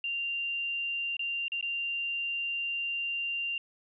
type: tone with dropouts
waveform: sine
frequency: 2780 Hz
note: F7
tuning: 9 cents flat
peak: -30 dBFS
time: 0.04-3.58 s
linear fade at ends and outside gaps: 2 ms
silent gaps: 1.168-1.193 / 1.482-1.519 / 1.611-1.626 s
effects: none